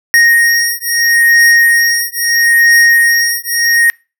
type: beating tone pair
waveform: square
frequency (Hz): 1864.7 / 1865.46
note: A#6 / A#6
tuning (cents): 0 / +1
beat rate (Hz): 0.76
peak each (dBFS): -11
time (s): 0.14-3.9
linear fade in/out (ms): 0
effects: noise-tail reverb RT60 0.3 s tail -24 dB re dry